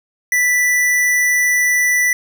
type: tone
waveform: square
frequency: 1975.5 Hz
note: B6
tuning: in tune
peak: -13 dBFS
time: 0.32-2.13 s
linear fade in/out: 2 ms
effects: none